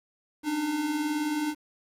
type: beating tone pair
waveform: square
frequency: 283.2 / 302.2 Hz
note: C#4 / D4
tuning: +37 / +50 cents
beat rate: 19 Hz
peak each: -37 / -28 dBFS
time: 0.43-1.55 s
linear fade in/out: 50 ms
effects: resampled to 32000 Hz + 9-bit